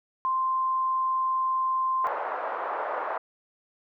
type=tone; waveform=sine; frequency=1045 Hz; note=C6; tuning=2 cents flat; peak=-23 dBFS; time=0.25-2.07 s; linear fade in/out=0 ms
type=band-pass noise; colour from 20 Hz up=white; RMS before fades=-31 dBFS; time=2.04-3.18 s; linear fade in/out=5 ms; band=520 to 1200 Hz; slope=24 dB/octave
effects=none